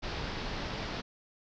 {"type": "low-pass noise", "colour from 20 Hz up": "pink", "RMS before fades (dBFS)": -37, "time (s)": [0.02, 1.02], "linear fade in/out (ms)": 20, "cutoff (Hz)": 5300, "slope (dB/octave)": 48, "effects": []}